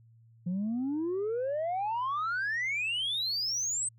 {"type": "exponential sweep", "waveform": "sine", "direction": "up", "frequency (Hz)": [171.7, 8372], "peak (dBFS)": -27, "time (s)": [0.46, 3.89], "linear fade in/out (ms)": 10, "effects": ["tanh soft clip ceiling -27 dBFS", "added 114 Hz sine -56 dBFS peak until 3.98 s"]}